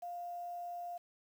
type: tone with quantisation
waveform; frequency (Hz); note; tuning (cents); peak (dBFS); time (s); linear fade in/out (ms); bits
sine; 701; F5; +6; -40; 0.02-0.98; 10; 10
effects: none